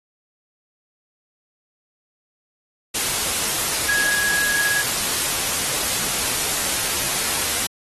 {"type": "tone in noise", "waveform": "sine", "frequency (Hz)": 1661.2, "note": "G#6", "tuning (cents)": 0, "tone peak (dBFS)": -20, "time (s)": [3.88, 4.82], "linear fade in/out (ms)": 10, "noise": "white", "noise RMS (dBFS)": -22, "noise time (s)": [2.94, 7.67], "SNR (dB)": -1, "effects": ["AAC 32 kbps"]}